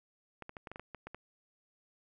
clicks, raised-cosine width 0.5 ms, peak -29 dBFS, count 10, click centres 0.423 / 0.494 / 0.568 / 0.672 / 0.716 / 0.759 / 0.796 / 0.947 / 1.07 / 1.146 s, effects none

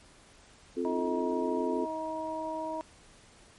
sine chord, F major, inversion second, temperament just, 261.9 / 349.2 / 436.5 Hz, C4 / F4 / A4, +2 / 0 / -14 cents, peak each -33 dBFS, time 0.76-1.86 s, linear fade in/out 20 ms
harmonic tone, 316.9 Hz, D#4, 32 cents sharp, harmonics 1 / 2 / 3, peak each -39 / -36 / -36 dBFS, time 0.85-2.81 s, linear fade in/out 0 ms
effects pink hiss -57 dBFS RMS until 3.58 s + MP3 48 kbps

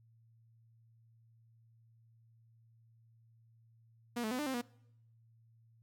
sawtooth tone with pitch steps, 239.5 / 217.3 / 252.7 / 298 / 263.4 / 240.9 Hz, A#3 / A3 / B3 / D4 / C4 / B3, +47 / -21 / +40 / +25 / +12 / -43 cents, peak -31 dBFS, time 4.16-4.616 s, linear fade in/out 10 ms, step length 76 ms, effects noise-tail reverb RT60 0.8 s tail -24 dB re dry + added 114 Hz sine -63 dBFS peak until 5.82 s

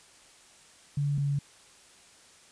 sine tone pair in turn, 143.4 / 141.92 Hz, D3 / C#3, -41 / +41 cents, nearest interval unison, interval 18 cents, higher first, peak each -25 dBFS, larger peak neither, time 0.97-1.18 / 1.18-1.39 s, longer neither, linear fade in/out 5 ms, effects white hiss -56 dBFS RMS until 2.51 s + resampled to 22050 Hz

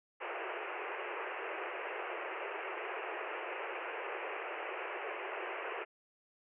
pink band-pass noise, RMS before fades -41 dBFS, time 0.2-5.85 s, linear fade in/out 20 ms, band 350 to 2800 Hz, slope 96 dB/octave, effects none

